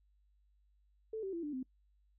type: tone with pitch steps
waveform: sine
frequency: 440 / 385.3 / 337.3 / 295.4 / 258.6 Hz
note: A4 / G4 / E4 / D4 / C4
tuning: 0 / -30 / +40 / +10 / -20 cents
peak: -37 dBFS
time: 1.13-1.63 s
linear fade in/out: 5 ms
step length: 100 ms
effects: noise-tail reverb RT60 0.1 s tail -24 dB re dry + added 50 Hz sine -68 dBFS peak until 2.18 s